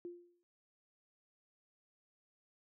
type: tone with exponential decay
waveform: sine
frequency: 349.2 Hz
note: F4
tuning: in tune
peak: -40 dBFS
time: 0.05-0.43 s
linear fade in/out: 0 ms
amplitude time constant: 82 ms
effects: noise-tail reverb RT60 0.2 s tail -26 dB re dry + high-pass 150 Hz 12 dB/octave